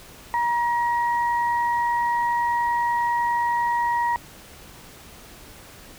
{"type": "tone pair together", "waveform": "sine", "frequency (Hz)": [950, 1900], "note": ["A#5", "A#6"], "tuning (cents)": [33, 33], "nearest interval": "octave", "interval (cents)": 1200, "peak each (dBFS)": [-20, -29], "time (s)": [0.34, 4.16], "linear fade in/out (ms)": 0, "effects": ["pink hiss -45 dBFS RMS until 5.98 s"]}